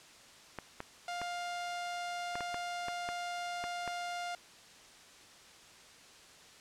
clicks, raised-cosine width 0.5 ms, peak -24 dBFS, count 10, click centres 0.587 / 0.804 / 1.216 / 2.355 / 2.407 / 2.544 / 2.884 / 3.089 / 3.64 / 3.877 s
sawtooth tone, 703 Hz, F5, 11 cents sharp, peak -33 dBFS, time 1.08-4.35 s, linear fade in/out 2 ms
effects white hiss -56 dBFS RMS until 6.6 s + low-pass 7000 Hz 12 dB/octave

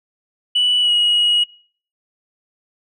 sine tone with pitch glide, 2958 to 2900 Hz, F#7 to F#7, -1 to -35 cents, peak -11 dBFS, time 0.55-1.44 s, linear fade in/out 10 ms, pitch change -34 cents, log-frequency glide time 0.81-0.91 s, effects noise-tail reverb RT60 0.5 s tail -25 dB re dry + tanh soft clip ceiling -10 dBFS

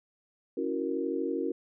sine chord, F# dominant seventh, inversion second, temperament equal, 277.2 / 329.6 / 370 / 466.2 Hz, C#4 / E4 / F#4 / A#4, 0 / 0 / 0 / 0 cents, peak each -34 dBFS, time 0.57-1.52 s, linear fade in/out 5 ms, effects none

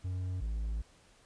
triangle tone pair in turn, 92 / 54.7 Hz, F#2 / A1, -9 / -9 cents, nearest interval major sixth, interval 900 cents, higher first, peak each -31 / -30 dBFS, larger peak second, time 0.04-0.41 / 0.41-0.82 s, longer second, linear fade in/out 10 ms, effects pink hiss -63 dBFS RMS until 1.25 s + resampled to 22050 Hz

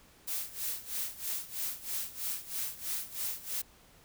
blue noise with tremolo, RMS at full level -34 dBFS, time 0.27-3.62 s, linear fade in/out 10 ms, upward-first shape sine, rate 3.1 Hz, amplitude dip 85%, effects pink hiss -60 dBFS RMS until 4.04 s

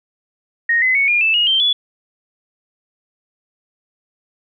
sine tone with pitch steps, 1864.7 / 2033 / 2218 / 2418 / 2637 / 2876 / 3136 / 3420 Hz, A#6 / B6 / C#7 / D7 / E7 / F#7 / G7 / A7, 0 / +50 / 0 / +50 / 0 / -50 / 0 / -50 cents, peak -12 dBFS, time 0.69-1.73 s, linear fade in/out 5 ms, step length 130 ms, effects none

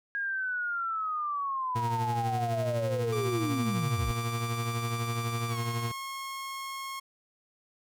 sine linear sweep, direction down, 1639 to 46.25 Hz, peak -29 dBFS, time 0.15-4.11 s, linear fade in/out 0 ms
40% pulse tone with tremolo, 116.54 Hz, A#2, in tune, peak -27 dBFS, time 1.75-5.92 s, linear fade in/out 10 ms, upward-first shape triangle, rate 12 Hz, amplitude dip 60%
sawtooth tone with pitch glide, 1174.7 to 1083.4 Hz, D6 to C#6, 0 to -40 cents, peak -32 dBFS, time 3.12-7 s, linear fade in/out 10 ms, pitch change -140 cents, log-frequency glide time 5.49-5.58 s
effects none

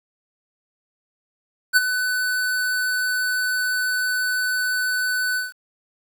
square tone with ADSR envelope, 1501 Hz, F#6, 24 cents sharp, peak -11 dBFS, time 1.73-5.53 s, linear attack 36 ms, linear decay 27 ms, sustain -10 dB, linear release 170 ms, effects 8-bit

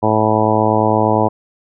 harmonic tone, 108.6 Hz, A2, 22 cents flat, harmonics 1 / 2 / 3 / 4 / 5 / 6 / 7 / 8 / 9, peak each -20 / -20 / -20 / -20 / -20 / -20 / -20 / -20 / -20 dBFS, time 0.02-1.29 s, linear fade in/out 20 ms, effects none

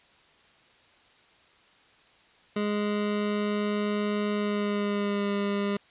25% pulse tone with pitch glide, 207.7 to 201.9 Hz, G#3 to G#3, 0 to -49 cents, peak -22 dBFS, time 2.56-5.77 s, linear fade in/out 5 ms, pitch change -49 cents, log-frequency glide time 4.34-5.32 s, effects white hiss -59 dBFS RMS until 5.9 s + resampled to 8000 Hz

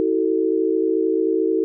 sine tone cluster, 323.6 / 377.1 / 446.3 Hz, E4 / F#4 / A4, -32 / +33 / +25 cents, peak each -21 dBFS, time 0-1.64 s, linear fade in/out 0 ms, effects none

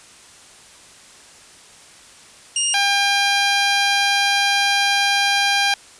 10% pulse tone pair in turn, 2833 / 801 Hz, F7 / G5, +24 / +37 cents, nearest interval octave + minor seventh, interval 2187 cents, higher first, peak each -7 / -7 dBFS, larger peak neither, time 2.56-2.74 / 2.74-5.74 s, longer second, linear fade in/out 2 ms, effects white hiss -45 dBFS RMS until 5.99 s + resampled to 22050 Hz

